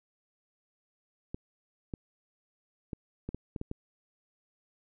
clicks, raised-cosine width 3 ms, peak -23 dBFS, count 8, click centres 1.345 / 1.938 / 2.932 / 3.29 / 3.346 / 3.562 / 3.614 / 3.714 s, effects none

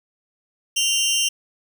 20% pulse tone pair together, 2794 / 3094 Hz, F7 / G7, 0 / -23 cents, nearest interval major second, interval 177 cents, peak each -16 dBFS, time 0.76-1.29 s, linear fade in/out 10 ms, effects none

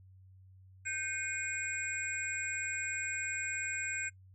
sine tone cluster, 1561 / 2163 / 2451 / 7640 Hz, G6 / C#7 / D#7 / A#8, -8 / -43 / -27 / +42 cents, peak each -39 / -40 / -40 / -39 dBFS, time 0.85-4.1 s, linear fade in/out 20 ms, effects noise-tail reverb RT60 0.1 s tail -22 dB re dry + added 94 Hz sine -55 dBFS peak until 4.34 s

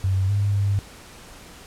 sine tone with pitch steps, 95.2 / 101.1 / 100 Hz, F#2 / G#2 / G2, +50 / -46 / +35 cents, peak -18 dBFS, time 0.04-0.79 s, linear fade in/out 0 ms, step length 250 ms, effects pink hiss -44 dBFS RMS until 1.66 s + low-pass 11000 Hz 12 dB/octave

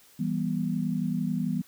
sine chord, E minor, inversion none, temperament equal with one note detuned, 164.81 / 196 / 243 Hz, E3 / G3 / B3, 0 / 0 / -28 cents, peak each -30 dBFS, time 0.19-1.62 s, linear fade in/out 10 ms, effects white hiss -57 dBFS RMS until 1.67 s

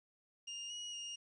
30% pulse tone with pitch steps, 2824 / 2899 / 2843 Hz, F7 / F#7 / F7, +19 / -36 / +30 cents, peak -40 dBFS, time 0.47-1.16 s, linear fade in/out 10 ms, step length 230 ms, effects resampled to 22050 Hz + 12-bit

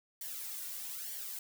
blue noise with flanger, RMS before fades -42 dBFS, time 0.21-1.39 s, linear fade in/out 2 ms, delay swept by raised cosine 0.77 to 2.37 ms, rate 1.1 Hz, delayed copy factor -0.65, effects none

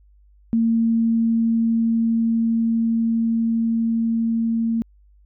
sine tone with level ramp, 228.1 Hz, A#3, 37 cents flat, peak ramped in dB -15 to -18 dBFS, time 0.53-4.82 s, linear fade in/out 0 ms, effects added 50 Hz sine -50 dBFS peak until 5.25 s

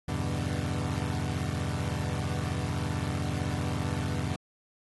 30% pulse chord, E minor seventh, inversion none, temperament equal, 82.41 / 98 / 123.47 / 146.83 Hz, E2 / G2 / B2 / D3, 0 / 0 / 0 / 0 cents, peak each -32 dBFS, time 0.08-4.36 s, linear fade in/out 5 ms, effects AAC 32 kbps

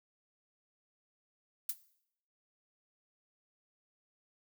violet noise with exponential decay, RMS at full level -28 dBFS, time 1.69-1.77 s, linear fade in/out 5 ms, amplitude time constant 16 ms, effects noise-tail reverb RT60 0.7 s tail -18 dB re dry

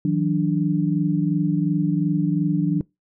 sine tone cluster, 159.7 / 182.5 / 293.4 Hz, D#3 / F#3 / D4, +45 / -24 / -2 cents, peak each -22 dBFS, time 0.05-2.81 s, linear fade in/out 2 ms, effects noise-tail reverb RT60 0.2 s tail -23 dB re dry

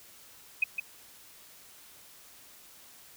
sine tone with echo, 2517 Hz, D#7, 19 cents sharp, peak -21 dBFS, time 0.62-0.64 s, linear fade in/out 5 ms, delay 160 ms, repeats 1, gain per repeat -7 dB, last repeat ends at 0.8 s, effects white hiss -54 dBFS RMS until 3.16 s

